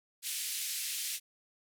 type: band-pass noise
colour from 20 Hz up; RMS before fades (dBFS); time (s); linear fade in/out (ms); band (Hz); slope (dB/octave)
white; -37; 0.22-1.2; 50; 2200 to 13000; 24
effects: none